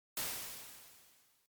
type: noise with exponential decay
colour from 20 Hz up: white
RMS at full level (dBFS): -36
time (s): 0.17-1.46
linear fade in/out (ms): 1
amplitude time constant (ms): 280
effects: noise-tail reverb RT60 0.1 s tail -25 dB re dry + MP3 96 kbps